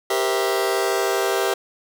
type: chord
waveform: sawtooth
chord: C dominant seventh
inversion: second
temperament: just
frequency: 392.4 / 470.9 / 523.3 / 654.1 Hz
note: G4 / Bb4 / C5 / E5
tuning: +2 / +18 / 0 / -14 cents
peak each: -18 / -22 / -24 / -22 dBFS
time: 0.1-1.54 s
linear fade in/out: 5 ms
effects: none